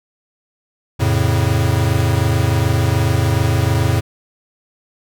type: chord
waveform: square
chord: F augmented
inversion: none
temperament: equal with one note detuned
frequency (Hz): 87.31 / 110 / 136.84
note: F2 / A2 / C#3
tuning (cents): 0 / 0 / -22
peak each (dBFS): -19 / -17 / -20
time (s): 0.99-4.01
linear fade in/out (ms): 20
effects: none